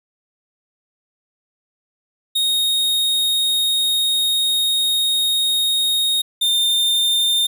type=tone pair in turn; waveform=45% pulse; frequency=3729 / 3612 Hz; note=A#7 / A7; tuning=0 / +45 cents; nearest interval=minor second; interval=55 cents; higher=first; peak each=-16 / -15 dBFS; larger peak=second; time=2.35-6.22 / 6.41-7.47 s; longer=first; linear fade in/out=10 ms; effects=none